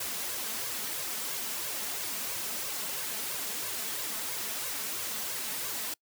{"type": "noise with flanger", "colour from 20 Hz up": "white", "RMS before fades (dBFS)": -35, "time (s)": [0, 5.94], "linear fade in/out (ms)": 5, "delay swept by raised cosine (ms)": [1.8, 4.7], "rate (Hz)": 3, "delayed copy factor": 0.65, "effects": ["noise-tail reverb RT60 0.1 s tail -26 dB re dry", "high-pass 100 Hz 12 dB/octave"]}